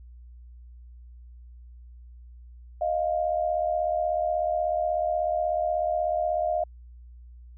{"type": "tone pair together", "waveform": "sine", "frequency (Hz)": [623.6, 700], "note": ["D#5", "F5"], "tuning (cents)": [4, 4], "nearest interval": "major second", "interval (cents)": 200, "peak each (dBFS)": -26, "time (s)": [2.81, 6.64], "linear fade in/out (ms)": 5, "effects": ["added 60 Hz sine -44 dBFS peak until 7.57 s"]}